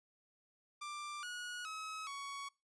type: tone with pitch steps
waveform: sawtooth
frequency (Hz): 1182 / 1455 / 1281 / 1118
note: D6 / F#6 / E6 / C#6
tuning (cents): +11 / -29 / -50 / +14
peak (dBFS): -39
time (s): 0.81-2.49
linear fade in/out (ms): 10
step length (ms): 420
effects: noise-tail reverb RT60 0.3 s tail -25 dB re dry + resampled to 22050 Hz